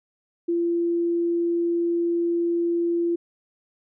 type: tone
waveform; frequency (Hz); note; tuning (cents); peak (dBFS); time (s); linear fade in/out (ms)
sine; 341.5; F4; -39; -20; 0.48-3.16; 10
effects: none